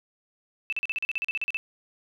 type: tone bursts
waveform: sine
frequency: 2637 Hz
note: E7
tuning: in tune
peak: -25 dBFS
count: 14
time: 0.7-1.57 s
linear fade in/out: 0 ms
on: 25 ms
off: 40 ms
effects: none